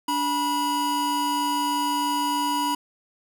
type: tone pair together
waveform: square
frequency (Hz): 289.9 / 972.8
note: D4 / B5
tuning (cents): -22 / -26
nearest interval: octave + major sixth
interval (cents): 2096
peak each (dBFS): -29 / -24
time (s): 0.08-2.75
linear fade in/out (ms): 5
effects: none